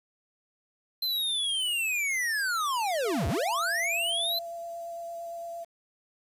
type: linear two-way sweep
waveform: square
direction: down then up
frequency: 4118 to 59.2 to 4118 Hz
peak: -27 dBFS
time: 1.02-4.39 s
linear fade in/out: 5 ms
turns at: 3.28 s
type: tone with vibrato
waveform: sine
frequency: 679 Hz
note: F5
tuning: 49 cents flat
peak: -35 dBFS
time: 3.04-5.65 s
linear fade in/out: 20 ms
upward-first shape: sine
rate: 8.8 Hz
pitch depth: 11 cents each way
effects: resampled to 32000 Hz + 9-bit